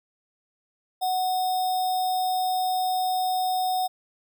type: tone with sample-and-hold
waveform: sine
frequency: 740 Hz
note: F#5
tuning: in tune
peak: -22 dBFS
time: 1.01-3.88 s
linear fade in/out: 20 ms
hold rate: 4410 Hz
effects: none